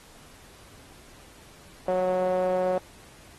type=tone with band-pass filter; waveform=sawtooth; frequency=183.6 Hz; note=F#3; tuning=13 cents flat; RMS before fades=-25 dBFS; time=1.88-2.78 s; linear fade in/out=2 ms; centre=600 Hz; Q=5.9; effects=pink hiss -52 dBFS RMS until 3.38 s + AAC 32 kbps